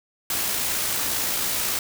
white noise with amplitude modulation, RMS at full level -24 dBFS, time 0.3-1.79 s, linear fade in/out 2 ms, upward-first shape sine, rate 57.9 Hz, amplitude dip 25%, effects none

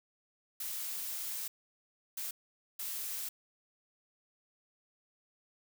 blue noise bursts at uneven times, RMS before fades -39 dBFS, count 3, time 0.6-1.48 / 2.17-2.31 / 2.79-3.29 s, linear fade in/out 5 ms, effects none

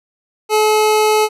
25% pulse tone, 428.9 Hz, A4, 44 cents flat, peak -7 dBFS, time 0.49-1.29 s, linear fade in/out 50 ms, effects resampled to 32000 Hz

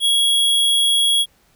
square tone, 3322 Hz, G#7, in tune, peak -14 dBFS, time 0-1.26 s, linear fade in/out 50 ms, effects pink hiss -58 dBFS RMS until 1.55 s

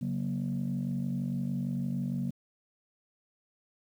sine chord, F# major, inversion second, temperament equal with one note detuned, 138.59 / 185 / 236.2 Hz, C#3 / F#3 / A#3, 0 / 0 / +23 cents, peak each -33 dBFS, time 0.01-2.31 s, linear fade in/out 10 ms, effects tanh soft clip ceiling -24 dBFS + 10-bit

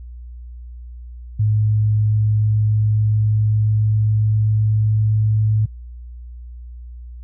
sine tone with pitch glide, 106.8 to 107.92 Hz, G#2 to A2, +49 to -33 cents, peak -13 dBFS, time 1.39-5.66 s, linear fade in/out 10 ms, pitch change +18 cents, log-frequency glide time 1.59-5.54 s, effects added 60 Hz sine -32 dBFS peak until 7.23 s

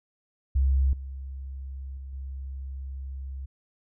sine tone with level steps, 67 Hz, C2, 42 cents sharp, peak -19 / -34 / -36 / -33 dBFS, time 0.55-3.46 s, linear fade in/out 10 ms, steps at 0.93 / 1.97 / 2.13 s, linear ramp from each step 2 ms, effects none

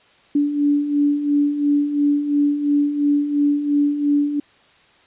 sine beating tone pair, 287.3 / 290.2 Hz, D4 / D4, -38 / -21 cents, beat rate 2.9 Hz, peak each -23 / -16 dBFS, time 0.35-4.4 s, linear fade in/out 5 ms, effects white hiss -53 dBFS RMS until 5.06 s + resampled to 8000 Hz

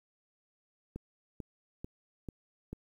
click train, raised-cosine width 3 ms, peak -27 dBFS, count 5, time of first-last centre 0.96-2.73 s, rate 2.26 Hz, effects 10-bit

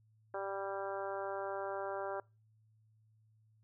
harmonic tone with a mistuned harmonic, 196 Hz, G3, in tune, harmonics 2 / 3 / 4 / 5 / 6 / 7 / 8, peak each -43 / -41 / -44 / -47 / -50 / -48 / -51 dBFS, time 0.34-2.2 s, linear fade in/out 2 ms, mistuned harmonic 8, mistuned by +17 cents, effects noise-tail reverb RT60 0.3 s tail -25 dB re dry + added 109 Hz sine -66 dBFS peak until 3.63 s

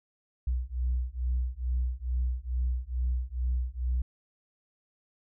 sine beating tone pair, 61 / 63.3 Hz, B1 / B1, -21 / +43 cents, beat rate 2.3 Hz, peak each -29 dBFS, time 0.47-4.02 s, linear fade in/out 5 ms, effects tanh soft clip ceiling -22 dBFS

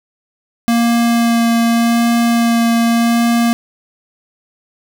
square tone with vibrato, 233.1 Hz, A#3, in tune, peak -11 dBFS, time 0.68-3.53 s, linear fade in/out 0 ms, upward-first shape sine, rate 0.85 Hz, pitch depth 10 cents each way, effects none

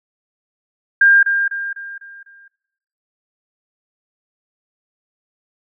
sine tone with echo, 1602 Hz, G6, 37 cents sharp, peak -7 dBFS, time 1.01-1.23 s, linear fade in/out 5 ms, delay 250 ms, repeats 5, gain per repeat -7 dB, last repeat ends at 2.48 s, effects noise-tail reverb RT60 0.9 s tail -20 dB re dry

